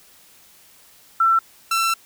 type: tone pair in turn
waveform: sine / sawtooth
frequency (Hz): 1342 / 1342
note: E6 / E6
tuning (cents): +31 / +31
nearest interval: unison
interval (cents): 0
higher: neither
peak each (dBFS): -13 / -14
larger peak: first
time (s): 1.2-1.39 / 1.71-1.94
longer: second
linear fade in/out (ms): 5
effects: white hiss -51 dBFS RMS until 2.05 s